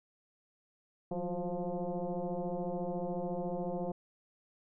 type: tone with frequency modulation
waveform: sine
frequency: 170 Hz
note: F3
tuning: 46 cents flat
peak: -33 dBFS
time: 1.11-3.92 s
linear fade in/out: 5 ms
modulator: 177 Hz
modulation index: 3.2
effects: none